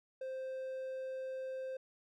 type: tone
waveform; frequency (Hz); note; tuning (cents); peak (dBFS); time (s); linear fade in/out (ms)
triangle; 523.3; C5; 0; -37; 0.21-1.77; 5
effects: none